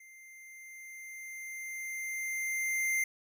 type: tone with level ramp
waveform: square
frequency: 2093 Hz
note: C7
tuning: in tune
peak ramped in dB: -53 to -28 dBFS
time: 0-3.04 s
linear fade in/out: 5 ms
effects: none